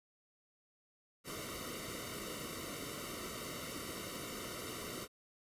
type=noise with comb filter; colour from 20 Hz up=pink; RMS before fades=-44 dBFS; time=1.24-5.08 s; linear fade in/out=50 ms; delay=1.2 ms; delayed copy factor=-0.95; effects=resampled to 32000 Hz